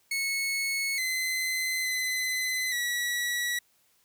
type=tone with pitch steps; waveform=sawtooth; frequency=2198 / 2046 / 2027 / 1935 Hz; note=C#7 / C7 / B6 / B6; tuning=-15 / -39 / +45 / -36 cents; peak=-24 dBFS; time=0.11-3.59 s; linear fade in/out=5 ms; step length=870 ms; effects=white hiss -67 dBFS RMS until 4.04 s